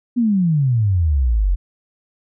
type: exponential sweep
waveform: sine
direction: down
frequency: 250.3 to 42.68 Hz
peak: -13 dBFS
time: 0.16-1.56 s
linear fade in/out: 20 ms
effects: none